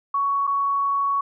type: tone with dropouts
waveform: sine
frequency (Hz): 1117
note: C#6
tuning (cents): +13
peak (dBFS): -19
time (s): 0.14-1.21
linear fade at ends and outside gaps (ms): 5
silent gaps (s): 0.47-0.474
effects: none